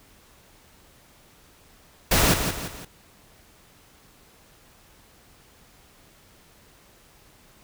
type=noise with echo; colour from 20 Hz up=pink; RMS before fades=-19 dBFS; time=2.11-2.34 s; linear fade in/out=5 ms; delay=170 ms; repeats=3; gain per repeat=-7 dB; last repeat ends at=2.85 s; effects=pink hiss -55 dBFS RMS until 7.63 s